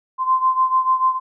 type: beating tone pair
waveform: sine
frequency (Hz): 1037 / 1043.8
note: C6 / C6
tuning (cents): -16 / -4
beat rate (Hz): 6.8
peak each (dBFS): -16 / -20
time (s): 0.18-1.2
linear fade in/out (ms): 50
effects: none